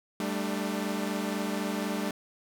sawtooth chord, G suspended second, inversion none, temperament equal with one note detuned, 196 / 220 / 297.9 Hz, G3 / A3 / D4, 0 / 0 / +25 cents, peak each -29 / -30 / -31 dBFS, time 0.2-2.11 s, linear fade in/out 2 ms, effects none

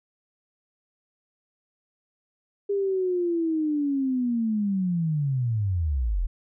sine linear sweep, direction down, 405.9 to 36.71 Hz, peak -22 dBFS, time 2.69-6.27 s, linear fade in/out 10 ms, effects none

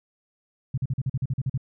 sine tone bursts, 130.3 Hz, C3, 7 cents flat, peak -22 dBFS, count 11, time 0.74-1.577 s, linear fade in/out 5 ms, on 37 ms, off 43 ms, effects none

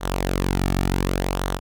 sawtooth tone with flanger, 46.25 Hz, F#1, in tune, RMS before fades -23 dBFS, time 0-1.6 s, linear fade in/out 50 ms, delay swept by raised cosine 0.4 to 2 ms, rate 0.68 Hz, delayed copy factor -0.55, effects none

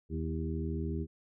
harmonic tone with a mistuned harmonic, 80.1 Hz, E2, 49 cents flat, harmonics 1 / 2 / 3 / 4 / 5, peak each -35 / -38 / -40 / -41 / -42 dBFS, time 0.09-1.07 s, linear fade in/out 50 ms, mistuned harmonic 4, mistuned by +36 cents, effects none

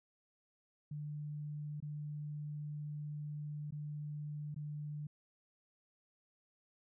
sine tone with dropouts, 148.7 Hz, D3, 22 cents sharp, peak -40 dBFS, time 0.91-5.07 s, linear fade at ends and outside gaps 5 ms, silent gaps 1.803-1.824 / 3.708-3.722 / 4.545-4.561 s, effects none

